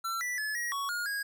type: tone with pitch steps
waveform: square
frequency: 1349 / 1969 / 1718 / 1900 / 1116 / 1429 / 1642 Hz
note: E6 / B6 / A6 / A#6 / C#6 / F6 / G#6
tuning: +40 / -6 / -42 / +33 / +11 / +39 / -20 cents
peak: -32 dBFS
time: 0.04-1.23 s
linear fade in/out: 10 ms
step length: 170 ms
effects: none